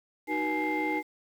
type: tone cluster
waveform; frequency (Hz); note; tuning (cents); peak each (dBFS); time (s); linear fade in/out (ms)
sine; 309.6 / 375 / 480.6 / 841 / 2099; D#4 / F#4 / B4 / G#5 / C7; -9 / +23 / -47 / +22 / +5; -30 / -35 / -36 / -31 / -31; 0.27-1.03; 50
effects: tanh soft clip ceiling -21 dBFS + 9-bit